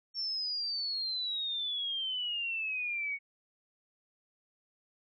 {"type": "exponential sweep", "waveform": "sine", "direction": "down", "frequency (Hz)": [5480, 2217], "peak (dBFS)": -32, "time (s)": [0.14, 3.19], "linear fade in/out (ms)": 50, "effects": []}